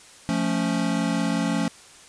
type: chord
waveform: square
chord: F augmented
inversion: none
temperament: equal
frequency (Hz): 174.61 / 220 / 277.2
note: F3 / A3 / C#4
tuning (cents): 0 / 0 / 0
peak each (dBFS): -27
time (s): 0.29-1.68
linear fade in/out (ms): 0
effects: white hiss -48 dBFS RMS until 2.08 s + resampled to 22050 Hz